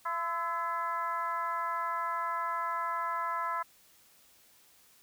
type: harmonic tone with a mistuned harmonic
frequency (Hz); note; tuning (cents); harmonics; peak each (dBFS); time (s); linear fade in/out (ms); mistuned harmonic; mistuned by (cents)
339.1; E4; +49; 2 / 3 / 4 / 5 / 6; -42 / -33 / -35 / -42 / -47; 0.05-3.63; 10; 4; -49
effects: white hiss -62 dBFS RMS until 5.02 s